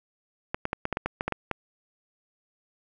clicks, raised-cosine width 0.5 ms, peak -12 dBFS, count 11, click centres 0.545 / 0.654 / 0.731 / 0.854 / 0.927 / 0.971 / 1.06 / 1.209 / 1.28 / 1.323 / 1.513 s, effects none

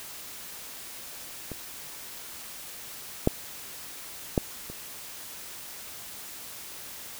clicks, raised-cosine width 2 ms, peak -22 / -6 / -8 / -26 dBFS, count 4, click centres 1.517 / 3.274 / 4.378 / 4.7 s, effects white hiss -42 dBFS RMS until 7.19 s

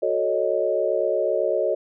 sine chord, D# half-diminished seventh, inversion first, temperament equal, 370 / 440 / 554.4 / 622.3 Hz, F#4 / A4 / C#5 / D#5, 0 / 0 / 0 / 0 cents, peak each -27 / -26 / -24 / -24 dBFS, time 0.02-1.75 s, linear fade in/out 10 ms, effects none

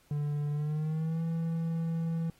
triangle tone with pitch glide, 146.83 to 164.81 Hz, D3 to E3, 0 to 0 cents, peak -27 dBFS, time 0.11-2.3 s, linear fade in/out 2 ms, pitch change +200 cents, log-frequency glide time 0.52-1.22 s, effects pink hiss -65 dBFS RMS until 2.39 s + AAC 48 kbps

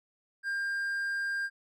triangle tone, 1600 Hz, G6, 35 cents sharp, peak -28 dBFS, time 0.43-1.5 s, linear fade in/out 50 ms, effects none

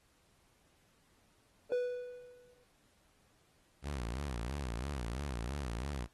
triangle tone with exponential decay, 493.2 Hz, B4, 2 cents flat, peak -26 dBFS, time 1.72-2.64 s, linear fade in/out 1 ms, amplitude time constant 200 ms
sawtooth tone with vibrato, 64 Hz, C2, 38 cents flat, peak -33 dBFS, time 3.82-6.08 s, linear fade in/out 50 ms, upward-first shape sine, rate 3 Hz, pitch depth 230 cents each way
effects pink hiss -71 dBFS RMS until 6.13 s + AAC 32 kbps

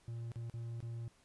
triangle tone with dropouts, 116.5 Hz, A#2, 1 cent flat, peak -38 dBFS, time 0.08-1.08 s, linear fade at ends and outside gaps 0 ms, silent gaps 0.318-0.358 / 0.498-0.539 / 0.804-0.827 s, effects pink hiss -69 dBFS RMS until 1.24 s + resampled to 24000 Hz

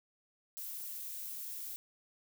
violet noise, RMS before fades -43 dBFS, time 0.57-1.76 s, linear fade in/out 0 ms, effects none

